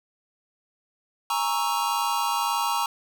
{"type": "chord", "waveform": "square", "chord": "A# half-diminished seventh", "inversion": "third", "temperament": "equal", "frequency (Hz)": [830.6, 932.3, 1108.7, 1318.5], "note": ["G#5", "A#5", "C#6", "E6"], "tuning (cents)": [0, 0, 0, 0], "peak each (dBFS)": [-31, -27, -30, -32], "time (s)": [1.3, 2.86], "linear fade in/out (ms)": 2, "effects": []}